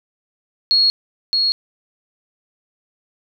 sine tone with echo, 4311 Hz, C#8, 49 cents flat, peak -11 dBFS, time 0.71-0.9 s, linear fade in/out 0 ms, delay 620 ms, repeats 1, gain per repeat -3 dB, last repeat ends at 1.52 s, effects none

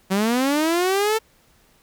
sawtooth linear sweep, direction up, 185 to 448.7 Hz, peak -14 dBFS, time 0.1-1.19 s, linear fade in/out 20 ms, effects pink hiss -58 dBFS RMS until 1.82 s

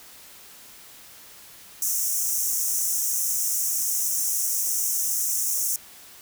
pink high-pass noise, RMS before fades -25 dBFS, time 1.82-5.76 s, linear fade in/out 2 ms, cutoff 5600 Hz, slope 96 dB/octave, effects white hiss -47 dBFS RMS until 6.21 s

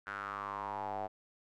square tone with band-pass filter sweep, 50.2 Hz, G1, 42 cents sharp, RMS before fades -40 dBFS, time 0.06-1.08 s, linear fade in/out 20 ms, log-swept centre 1500 to 710 Hz, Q 5.6, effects none

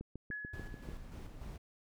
click train, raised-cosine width 3 ms, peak -31 dBFS, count 7, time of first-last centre 0.01-0.888 s, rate 6.83 Hz
sine tone with exponential decay, 1694 Hz, G#6, 34 cents sharp, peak -37 dBFS, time 0.31-1.14 s, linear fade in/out 1 ms, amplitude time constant 180 ms
brown noise with tremolo, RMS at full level -45 dBFS, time 0.53-1.58 s, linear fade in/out 5 ms, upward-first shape square, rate 3.4 Hz, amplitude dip 40%
effects none

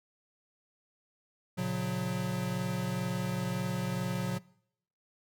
square chord, F# major, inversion first, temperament equal with one note detuned, 116.54 / 138.59 / 181.5 Hz, A#2 / C#3 / F#3, 0 / 0 / -33 cents, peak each -38 / -38 / -33 dBFS, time 1.57-4.39 s, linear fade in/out 20 ms, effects noise-tail reverb RT60 0.7 s tail -22 dB re dry

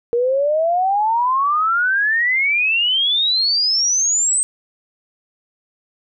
sine exponential sweep, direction up, 466.2 to 8372 Hz, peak -14 dBFS, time 0.13-4.43 s, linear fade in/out 0 ms, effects none

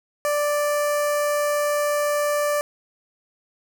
sawtooth tone with notch filter, 587.3 Hz, D5, in tune, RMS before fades -22 dBFS, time 0.25-2.61 s, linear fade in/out 0 ms, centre 3500 Hz, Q 0.95, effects none

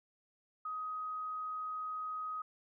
sine tone, 1257 Hz, D#6, 17 cents sharp, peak -37 dBFS, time 0.65-2.42 s, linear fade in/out 5 ms, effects none

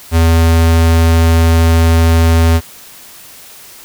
square tone, 82.41 Hz, E2, in tune, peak -7 dBFS, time 0.11-2.61 s, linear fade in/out 50 ms, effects white hiss -36 dBFS RMS until 3.84 s

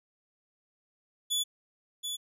sawtooth tone with echo, 3442 Hz, A7, 39 cents flat, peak -24 dBFS, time 1.3-1.44 s, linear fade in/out 20 ms, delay 730 ms, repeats 1, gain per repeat -6 dB, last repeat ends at 2.17 s, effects resampled to 32000 Hz

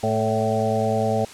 harmonic tone with a mistuned harmonic, 110 Hz, A2, in tune, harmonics 1 / 2 / 4 / 5 / 6 / 7, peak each -26 / -26 / -26 / -26 / -26 / -26 dBFS, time 0.03-1.25 s, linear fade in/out 5 ms, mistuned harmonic 5, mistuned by +32 cents, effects white hiss -41 dBFS RMS until 1.33 s + low-pass 8000 Hz 12 dB/octave

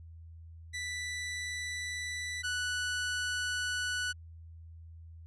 sawtooth tone pair in turn, 1975.5 / 1480 Hz, B6 / F#6, 0 / 0 cents, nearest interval perfect fourth, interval 500 cents, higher first, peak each -32 / -28 dBFS, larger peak second, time 0.73-2.43 / 2.43-4.13 s, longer neither, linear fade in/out 20 ms, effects added 82 Hz sine -47 dBFS peak until 5.26 s + resampled to 22050 Hz

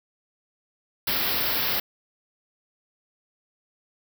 white band-stop noise, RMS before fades -25 dBFS, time 1.07-1.8 s, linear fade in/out 5 ms, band 5400 to 12000 Hz, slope 96 dB/octave, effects none

